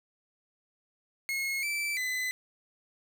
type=tone with pitch steps; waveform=40% pulse; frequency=2167 / 2328 / 2016 Hz; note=C#7 / D7 / B6; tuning=-40 / -16 / +35 cents; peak=-29 dBFS; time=1.29-2.31 s; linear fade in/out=0 ms; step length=340 ms; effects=10-bit